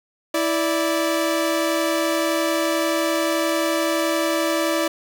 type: tone pair together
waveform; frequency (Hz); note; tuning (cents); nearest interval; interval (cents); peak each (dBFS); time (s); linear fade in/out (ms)
sawtooth; 327.7 / 583.9; E4 / D5; -10 / -10; minor seventh; 1000; -18; 0.34-4.88; 5
effects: none